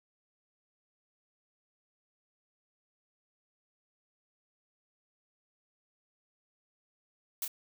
blue noise with echo, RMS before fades -34 dBFS, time 7.42-7.45 s, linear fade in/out 2 ms, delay 29 ms, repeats 1, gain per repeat -5 dB, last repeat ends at 7.479 s, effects none

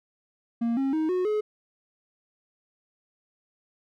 triangle tone with pitch steps, 232.9 / 270.6 / 314.5 / 365.5 / 424.7 Hz, A#3 / C#4 / D#4 / F#4 / G#4, -1 / -42 / +19 / -21 / +39 cents, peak -21 dBFS, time 0.61-1.41 s, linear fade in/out 10 ms, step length 160 ms, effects none

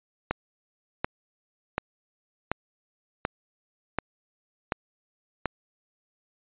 click train, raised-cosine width 0.5 ms, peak -10 dBFS, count 8, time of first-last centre 0.31-5.457 s, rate 1.36 Hz, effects resampled to 8000 Hz

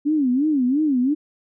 sine tone with vibrato, 277.2 Hz, C#4, in tune, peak -16 dBFS, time 0.05-1.15 s, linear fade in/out 20 ms, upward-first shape sine, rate 2.9 Hz, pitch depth 210 cents each way, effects none

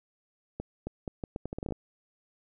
accelerating click train, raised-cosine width 2 ms, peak -21 dBFS, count 13, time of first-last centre 0.6-1.723 s, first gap 270 ms, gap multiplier 0.77, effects none

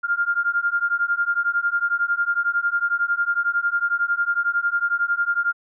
sine beating tone pair, 1397 / 1408 Hz, F6 / F6, 0 / +14 cents, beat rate 11 Hz, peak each -22 dBFS, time 0.03-5.53 s, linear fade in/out 20 ms, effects none

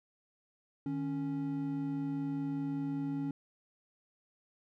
triangle tone pair together, 152.7 / 277.8 Hz, D#3 / C#4, -32 / +4 cents, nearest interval minor seventh, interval 1036 cents, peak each -37 / -32 dBFS, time 0.86-3.31 s, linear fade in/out 2 ms, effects none

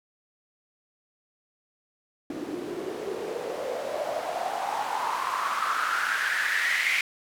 white noise with band-pass filter sweep, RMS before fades -29 dBFS, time 2.3-7.01 s, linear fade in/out 2 ms, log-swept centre 290 to 2200 Hz, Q 5.9, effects none

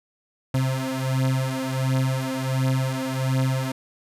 35% pulse beating tone pair, 130.81 / 132.21 Hz, C3 / C3, 0 / +18 cents, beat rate 1.4 Hz, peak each -23 dBFS, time 0.54-3.72 s, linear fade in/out 5 ms, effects resampled to 32000 Hz

